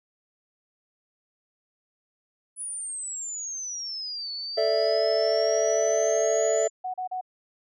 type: exponential two-way sweep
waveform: sine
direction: down then up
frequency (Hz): 10030 to 4435 to 7120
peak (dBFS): -31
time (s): 2.56-6.7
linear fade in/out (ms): 50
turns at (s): 4.32
type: chord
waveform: triangle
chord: A suspended fourth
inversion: none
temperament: just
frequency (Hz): 440 / 586.7 / 660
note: A4 / D5 / E5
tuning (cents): 0 / -2 / +2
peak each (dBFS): -24 / -25 / -22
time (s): 4.57-6.68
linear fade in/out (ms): 10
type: tone bursts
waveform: sine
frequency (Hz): 740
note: F#5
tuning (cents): 0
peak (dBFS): -28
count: 3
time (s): 6.84-7.212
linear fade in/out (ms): 10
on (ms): 100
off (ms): 36
effects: none